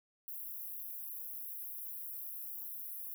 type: high-pass noise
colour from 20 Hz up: white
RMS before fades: -44 dBFS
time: 0.28-3.14 s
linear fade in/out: 0 ms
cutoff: 11000 Hz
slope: 96 dB/octave
effects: none